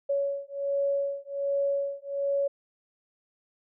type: beating tone pair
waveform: sine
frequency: 559 / 560.3 Hz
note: C#5 / C#5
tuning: +14 / +18 cents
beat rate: 1.3 Hz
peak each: -29 dBFS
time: 0.09-2.48 s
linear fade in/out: 10 ms
effects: none